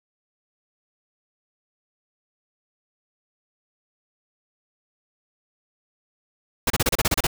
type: noise bursts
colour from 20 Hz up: pink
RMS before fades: -20 dBFS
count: 10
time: 6.67-7.269 s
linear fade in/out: 5 ms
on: 32 ms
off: 31 ms
effects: none